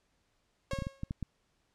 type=tone with exponential decay; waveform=sawtooth; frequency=545 Hz; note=C#5; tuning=29 cents flat; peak=-30 dBFS; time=0.71-1.1 s; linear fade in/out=2 ms; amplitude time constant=83 ms
type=clicks; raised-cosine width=5 ms; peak=-23 dBFS; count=7; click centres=0.734 / 0.788 / 0.822 / 0.869 / 1.034 / 1.109 / 1.227 s
effects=pink hiss -75 dBFS RMS until 1.74 s + low-pass 8000 Hz 12 dB/octave